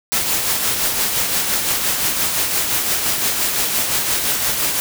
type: noise with tremolo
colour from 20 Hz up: white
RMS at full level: -17 dBFS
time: 0.12-4.8 s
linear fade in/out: 0 ms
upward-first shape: triangle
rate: 5.8 Hz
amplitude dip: 45%
effects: none